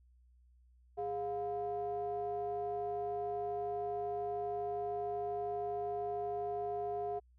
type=ring-modulated tone; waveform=triangle; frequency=149.1 Hz; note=D3; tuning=27 cents sharp; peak=-30 dBFS; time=0.97-7.2 s; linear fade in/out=20 ms; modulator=560 Hz; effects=added 61 Hz sine -62 dBFS peak until 7.38 s